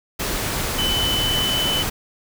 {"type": "tone in noise", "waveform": "sine", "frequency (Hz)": 3015, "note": "F#7", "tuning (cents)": 32, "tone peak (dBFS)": -20, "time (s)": [0.78, 1.83], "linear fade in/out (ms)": 10, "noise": "pink", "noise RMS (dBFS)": -24, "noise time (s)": [0.19, 1.9], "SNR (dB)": 1, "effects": []}